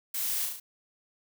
blue noise with echo, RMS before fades -33 dBFS, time 0.14-0.46 s, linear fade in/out 5 ms, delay 35 ms, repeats 4, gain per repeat -3 dB, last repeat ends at 0.6 s, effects none

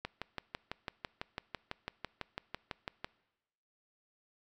click train, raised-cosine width 0.3 ms, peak -21 dBFS, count 19, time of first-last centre 0.05-3.045 s, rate 6.01 Hz, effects noise-tail reverb RT60 1.0 s tail -22 dB re dry

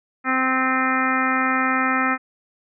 harmonic tone with a mistuned harmonic, 260.2 Hz, C4, 9 cents flat, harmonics 1 / 2 / 3 / 4 / 5 / 6 / 7 / 8 / 9, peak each -24 / -33 / -28 / -30 / -22 / -30 / -25 / -28 / -31 dBFS, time 0.24-2.18 s, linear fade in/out 50 ms, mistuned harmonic 9, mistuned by +55 cents, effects none

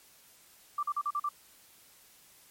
sine tone bursts, 1174.7 Hz, D6, in tune, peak -28 dBFS, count 6, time 0.78-1.29 s, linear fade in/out 5 ms, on 50 ms, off 42 ms, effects white hiss -59 dBFS RMS until 2.5 s + MP3 64 kbps

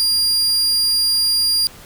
40% pulse tone, 4800 Hz, D8, 37 cents sharp, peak -13 dBFS, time 0-1.67 s, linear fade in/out 0 ms, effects pink hiss -41 dBFS RMS until 1.85 s

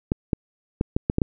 clicks, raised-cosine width 3 ms, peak -7 dBFS, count 7, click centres 0.119 / 0.332 / 0.811 / 0.965 / 1.099 / 1.184 / 1.218 s, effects none

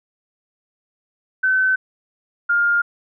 sine tone pair in turn, 1524 / 1409.3 Hz, G6 / F6, -49 / +15 cents, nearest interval minor second, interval 136 cents, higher first, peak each -14 dBFS, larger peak neither, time 1.43-1.76 / 2.49-2.82 s, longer neither, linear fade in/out 10 ms, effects none

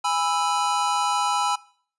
square chord, E major, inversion first, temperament just, 824.1 / 988.9 / 1318.5 Hz, G#5 / B5 / E6, -14 / +2 / 0 cents, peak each -26 / -26 / -27 dBFS, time 0.04-1.56 s, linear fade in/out 10 ms, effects noise-tail reverb RT60 0.5 s tail -21 dB re dry + resampled to 24000 Hz

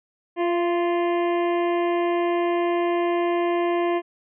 harmonic tone with a mistuned harmonic, 347.8 Hz, F4, 7 cents flat, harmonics 1 / 2 / 3 / 5 / 6 / 7 / 8 / 9, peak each -21 / -26 / -30 / -38 / -37 / -42 / -43 / -46 dBFS, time 0.36-4.02 s, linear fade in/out 50 ms, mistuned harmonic 2, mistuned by -24 cents, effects none

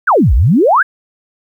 sine exponential two-way sweep, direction down then up, 1726 to 50.3 to 1726 Hz, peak -6 dBFS, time 0.07-0.83 s, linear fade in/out 10 ms, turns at 0.34 s, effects 8-bit

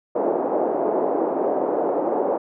pink band-pass noise, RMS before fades -22 dBFS, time 0.15-2.38 s, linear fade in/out 10 ms, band 330 to 760 Hz, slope 24 dB/octave, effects none

